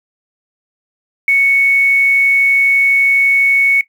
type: tone with quantisation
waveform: sine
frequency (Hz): 2217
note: C#7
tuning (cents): 0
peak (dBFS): -8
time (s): 1.28-3.81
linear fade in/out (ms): 2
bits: 6
effects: noise-tail reverb RT60 0.1 s tail -17 dB re dry